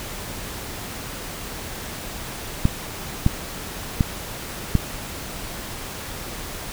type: clicks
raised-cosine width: 5 ms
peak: -3 dBFS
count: 4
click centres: 2.654 / 3.264 / 4.008 / 4.753 s
effects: pink hiss -33 dBFS RMS until 6.72 s